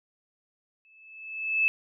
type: tone with exponential growth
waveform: sine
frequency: 2615 Hz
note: E7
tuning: 15 cents flat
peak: -18 dBFS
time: 0.85-1.68 s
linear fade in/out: 0 ms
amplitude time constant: 180 ms
effects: none